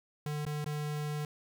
square tone with dropouts, 149.3 Hz, D3, 29 cents sharp, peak -34 dBFS, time 0.26-1.25 s, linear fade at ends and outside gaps 2 ms, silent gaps 0.452-0.464 / 0.644-0.661 s, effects 12-bit

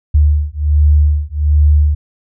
sine beating tone pair, 73.8 / 75.1 Hz, D2 / D2, +9 / +39 cents, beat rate 1.3 Hz, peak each -11 dBFS, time 0.14-1.95 s, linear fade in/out 10 ms, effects none

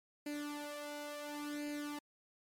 sawtooth tone with flanger, 293.7 Hz, D4, in tune, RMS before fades -43 dBFS, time 0.26-1.99 s, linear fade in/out 5 ms, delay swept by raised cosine 0.43 to 2.03 ms, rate 0.71 Hz, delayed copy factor +0.75, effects MP3 64 kbps

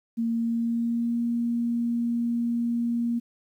sine tone with pitch glide, 230 to 235.6 Hz, A#3 to A#3, -23 to +19 cents, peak -23 dBFS, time 0.17-3.2 s, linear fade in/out 20 ms, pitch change +42 cents, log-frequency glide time 0.29-1.21 s, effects 10-bit

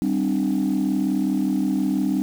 sine chord, G suspended fourth, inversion none, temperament equal with one note detuned, 196 / 261.6 / 300.7 Hz, G3 / C4 / D4, 0 / 0 / +41 cents, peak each -22 dBFS, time 0.02-2.22 s, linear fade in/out 0 ms, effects tanh soft clip ceiling -14 dBFS + 7-bit

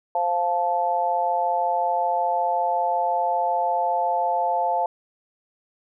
sine chord, F major, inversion second, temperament just, 523.8 / 698.5 / 873.1 Hz, C5 / F5 / A5, +2 / 0 / -14 cents, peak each -28 / -23 / -23 dBFS, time 0.15-4.86 s, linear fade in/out 2 ms, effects none

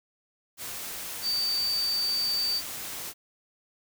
sine tone in noise, 4610 Hz, D8, 33 cents flat, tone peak -25 dBFS, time 1.22-2.62 s, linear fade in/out 50 ms, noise white, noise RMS -37 dBFS, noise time 0.57-3.14 s, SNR +9 dB, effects none

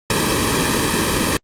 pink noise with comb filter, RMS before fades -17 dBFS, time 0.1-1.37 s, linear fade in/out 2 ms, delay 1.4 ms, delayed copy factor -0.85, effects low-pass 11000 Hz 12 dB/octave + Opus 48 kbps

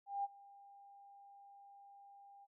sine tone with ADSR envelope, 800 Hz, G5, 35 cents sharp, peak -34 dBFS, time 0.06-2.47 s, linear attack 180 ms, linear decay 30 ms, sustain -23 dB, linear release 36 ms, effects none

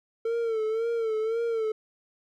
triangle tone with vibrato, 450.2 Hz, A4, 40 cents sharp, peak -23 dBFS, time 0.25-1.72 s, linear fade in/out 5 ms, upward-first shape sine, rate 1.9 Hz, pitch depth 65 cents each way, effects none

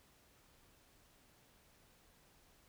silence, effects pink hiss -68 dBFS RMS until 2.68 s

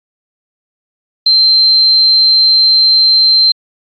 sine tone, 4126 Hz, C8, 25 cents flat, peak -5 dBFS, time 1.26-3.52 s, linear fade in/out 5 ms, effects AAC 64 kbps

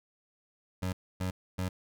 25% pulse tone bursts, 92.5 Hz, F#2, in tune, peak -27 dBFS, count 3, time 0.82-1.69 s, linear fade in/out 10 ms, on 110 ms, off 270 ms, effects none

